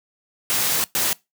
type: noise bursts at uneven times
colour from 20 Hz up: white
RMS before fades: -21 dBFS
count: 2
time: 0.5-0.84 / 0.95-1.13 s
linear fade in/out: 0 ms
effects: noise-tail reverb RT60 0.2 s tail -22 dB re dry + high-pass 100 Hz 12 dB/octave